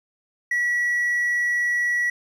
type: tone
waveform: triangle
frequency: 1936 Hz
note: B6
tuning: 35 cents flat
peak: -17 dBFS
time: 0.51-2.1 s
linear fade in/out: 5 ms
effects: tanh soft clip ceiling -14 dBFS